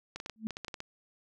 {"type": "clicks", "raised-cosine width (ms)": 0.2, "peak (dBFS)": -22, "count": 10, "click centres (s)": [0.16, 0.201, 0.261, 0.297, 0.507, 0.569, 0.647, 0.682, 0.742, 0.804]}
{"type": "tone with exponential growth", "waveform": "sine", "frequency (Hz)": 220, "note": "A3", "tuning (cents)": 0, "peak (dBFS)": -28, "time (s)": [0.36, 0.47], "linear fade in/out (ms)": 0, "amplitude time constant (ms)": 23}
{"effects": []}